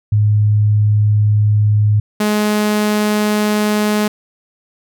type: tone pair in turn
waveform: sine / sawtooth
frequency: 105.3 / 210.6 Hz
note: G#2 / G#3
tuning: +24 / +24 cents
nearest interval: octave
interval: 1200 cents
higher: second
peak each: -9 dBFS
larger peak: neither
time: 0.12-2 / 2.2-4.08 s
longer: neither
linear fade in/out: 5 ms
effects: none